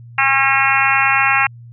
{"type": "harmonic tone", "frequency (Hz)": 271.2, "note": "C#4", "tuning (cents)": -38, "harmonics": [3, 4, 5, 6, 7, 8, 9, 10], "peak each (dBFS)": [-20, -20, -20, -20, -20, -20, -20, -20], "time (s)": [0.18, 1.47], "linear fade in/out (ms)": 5, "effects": ["added 118 Hz sine -35 dBFS peak until 1.72 s"]}